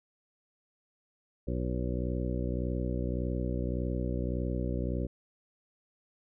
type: harmonic tone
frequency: 61.74 Hz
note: B1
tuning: in tune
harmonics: 1 / 2 / 3 / 4 / 5 / 6 / 8 / 9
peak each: -33 / -36 / -38 / -39 / -40 / -41 / -42 / -43 dBFS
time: 1.47-5.07 s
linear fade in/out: 10 ms
effects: none